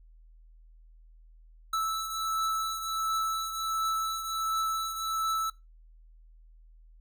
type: beating tone pair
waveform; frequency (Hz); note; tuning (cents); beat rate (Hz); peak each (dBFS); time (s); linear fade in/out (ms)
square; 1314 / 1315.4; E6 / E6; -6 / -4; 1.4; -30 / -37; 1.73-5.5; 5
effects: noise-tail reverb RT60 0.2 s tail -20 dB re dry + added 40 Hz sine -52 dBFS peak until 7 s